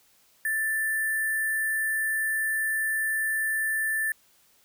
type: tone with sample-and-hold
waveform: sine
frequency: 1765 Hz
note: A6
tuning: 5 cents sharp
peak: -24 dBFS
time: 0.45-4.12 s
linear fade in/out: 2 ms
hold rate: 11025 Hz
effects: white hiss -62 dBFS RMS until 4.64 s